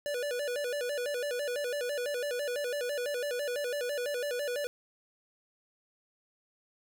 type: tone with vibrato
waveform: square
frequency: 533 Hz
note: C5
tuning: 32 cents sharp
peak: -32 dBFS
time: 0.06-4.67 s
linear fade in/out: 0 ms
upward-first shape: square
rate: 6 Hz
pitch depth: 150 cents each way
effects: none